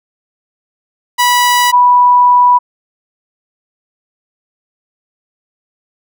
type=tone pair in turn; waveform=sawtooth / sine; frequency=979 / 982.9 Hz; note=B5 / B5; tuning=-15 / -9 cents; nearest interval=unison; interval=6 cents; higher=second; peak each=-4 dBFS; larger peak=neither; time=1.18-1.72 / 1.72-2.59 s; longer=second; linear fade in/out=20 ms; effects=none